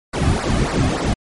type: noise with flanger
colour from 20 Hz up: brown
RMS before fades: -18 dBFS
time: 0.13-1.14 s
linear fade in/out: 10 ms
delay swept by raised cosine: 0.3 to 2.2 ms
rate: 3.5 Hz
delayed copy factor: -0.9
effects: MP3 48 kbps